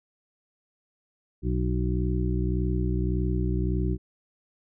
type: harmonic tone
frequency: 61.74 Hz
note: B1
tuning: in tune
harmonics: 1 / 2 / 3 / 5 / 6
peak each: -26 / -29 / -31 / -33 / -34 dBFS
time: 1.42-3.98 s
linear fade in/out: 50 ms
effects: none